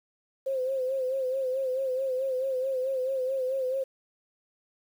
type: tone with vibrato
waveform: sine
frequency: 523.3 Hz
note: C5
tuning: in tune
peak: -26 dBFS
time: 0.46-3.84 s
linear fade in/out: 10 ms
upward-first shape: sine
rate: 4.6 Hz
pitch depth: 58 cents each way
effects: 9-bit